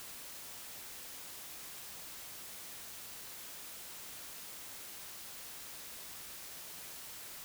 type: silence
effects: white hiss -48 dBFS RMS until 7.44 s